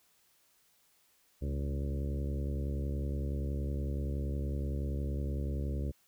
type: harmonic tone with a mistuned harmonic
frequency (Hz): 70.7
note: C#2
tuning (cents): +35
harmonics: 1 / 2 / 3 / 4 / 5 / 6 / 7 / 8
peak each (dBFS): -33 / -39 / -43 / -45 / -47 / -49 / -50 / -51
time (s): 1.41-5.92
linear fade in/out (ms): 20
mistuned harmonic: 2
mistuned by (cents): -59
effects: white hiss -69 dBFS RMS until 6.07 s